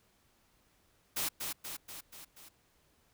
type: noise with echo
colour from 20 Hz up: white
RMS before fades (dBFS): -34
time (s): 1.16-1.29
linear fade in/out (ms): 10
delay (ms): 240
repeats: 5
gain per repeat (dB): -4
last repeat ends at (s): 2.49
effects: pink hiss -70 dBFS RMS until 3.13 s